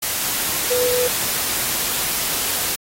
sine tone in noise, 494.9 Hz, B4, 4 cents sharp, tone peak -18 dBFS, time 0.7-1.08 s, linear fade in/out 10 ms, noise white, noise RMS -22 dBFS, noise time 0.02-2.76 s, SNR +1 dB, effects AAC 48 kbps

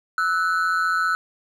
triangle ring-modulated tone, 1396.9 Hz, F6, in tune, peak -14 dBFS, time 0.18-1.15 s, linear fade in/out 0 ms, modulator 87.5 Hz, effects none

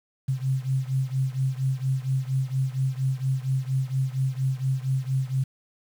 sine beating tone pair, 130.81 / 135.11 Hz, C3 / C#3, 0 / -44 cents, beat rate 4.3 Hz, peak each -25 / -27 dBFS, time 0.28-5.44 s, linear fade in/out 10 ms, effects 8-bit

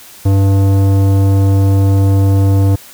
sine tone with tanh clipping, 97.8 Hz, G2, 4 cents flat, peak -9 dBFS, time 0.25-2.76 s, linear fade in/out 10 ms, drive 15 dB, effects white hiss -37 dBFS RMS until 2.93 s

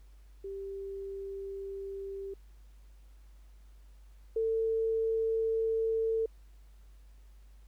sine tone pair in turn, 392 / 448 Hz, G4 / A4, 0 / +31 cents, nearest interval major second, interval 231 cents, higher second, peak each -37 / -27 dBFS, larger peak second, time 0.44-2.34 / 4.36-6.26 s, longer neither, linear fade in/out 5 ms, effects added 50 Hz sine -52 dBFS peak until 7.67 s + pink hiss -70 dBFS RMS until 7.67 s

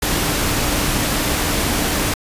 sine tone in noise, 296.3 Hz, D4, 15 cents sharp, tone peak -28 dBFS, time 0.02-2.14 s, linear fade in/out 5 ms, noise pink, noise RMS -19 dBFS, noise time 0.02-2.14 s, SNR -12 dB, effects resampled to 32000 Hz

